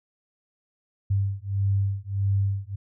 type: beating tone pair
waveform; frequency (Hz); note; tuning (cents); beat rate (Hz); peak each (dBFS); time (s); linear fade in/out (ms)
sine; 98 / 99.6; G2 / G2; 0 / +28; 1.6; -25; 1.1-2.76; 10
effects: none